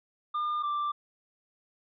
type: tone pair in turn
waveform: triangle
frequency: 1206 / 1177.8 Hz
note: D6 / D6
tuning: +46 / +5 cents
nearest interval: unison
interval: 41 cents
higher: first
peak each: -26 dBFS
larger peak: neither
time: 0.34-0.63 / 0.63-0.92 s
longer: neither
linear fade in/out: 10 ms
effects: resampled to 11025 Hz